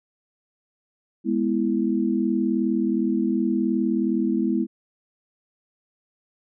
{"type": "chord", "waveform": "sine", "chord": "E major", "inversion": "first", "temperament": "equal", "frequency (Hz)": [207.7, 246.9, 329.6], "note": ["G#3", "B3", "E4"], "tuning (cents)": [0, 0, 0], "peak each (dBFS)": -24, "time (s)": [1.24, 4.67], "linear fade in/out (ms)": 50, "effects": []}